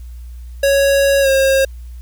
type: tone with pitch glide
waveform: square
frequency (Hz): 554.4 to 537.7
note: C#5 to C5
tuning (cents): 0 to +47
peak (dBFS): -11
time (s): 0.63-1.65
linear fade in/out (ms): 5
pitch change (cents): -53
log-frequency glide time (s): 1.21-1.28
effects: added 60 Hz sine -29 dBFS peak until 2.01 s + white hiss -54 dBFS RMS until 2.01 s